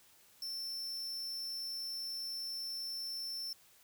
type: tone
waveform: 45% pulse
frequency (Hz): 5370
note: E8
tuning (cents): +31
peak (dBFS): -39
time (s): 0.42-3.53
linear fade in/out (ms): 2
effects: white hiss -64 dBFS RMS until 3.83 s